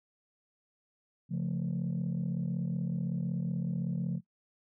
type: chord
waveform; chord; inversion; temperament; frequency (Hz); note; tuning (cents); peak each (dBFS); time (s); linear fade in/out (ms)
sine; Db augmented; none; equal; 138.59 / 174.61 / 220; Db3 / F3 / A3; 0 / 0 / 0; -33 / -31 / -37; 1.29-4.21; 50
effects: noise-tail reverb RT60 0.1 s tail -21 dB re dry + tanh soft clip ceiling -26 dBFS